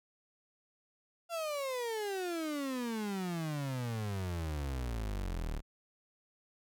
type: exponential sweep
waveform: 35% pulse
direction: down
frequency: 692 to 36.01 Hz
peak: -33 dBFS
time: 1.29-5.62 s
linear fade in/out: 50 ms
effects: none